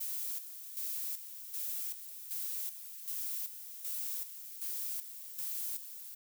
violet noise with tremolo, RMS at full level -38 dBFS, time 0-6.15 s, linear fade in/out 10 ms, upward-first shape square, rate 1.3 Hz, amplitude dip 65%, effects none

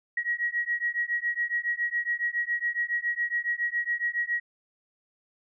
sine beating tone pair, 1900 / 1907.2 Hz, A#6 / A#6, +33 / +39 cents, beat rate 7.2 Hz, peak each -29 dBFS, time 0.17-4.4 s, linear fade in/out 5 ms, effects none

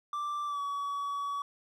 triangle tone with pitch glide, 1174.7 to 1134 Hz, D6 to C#6, 0 to +39 cents, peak -30 dBFS, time 0.13-1.42 s, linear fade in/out 2 ms, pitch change -61 cents, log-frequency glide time 0.46-0.61 s, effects none

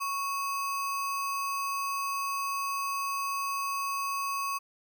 sine tone with sample-and-hold, 1108.7 Hz, C#6, in tune, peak -29 dBFS, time 0-4.59 s, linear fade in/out 20 ms, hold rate 3675 Hz, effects none

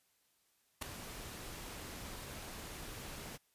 pink noise with ADSR envelope, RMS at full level -34 dBFS, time 0.81-3.38 s, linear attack 14 ms, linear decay 3 ms, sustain -13 dB, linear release 27 ms, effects white hiss -75 dBFS RMS until 3.54 s + resampled to 32000 Hz

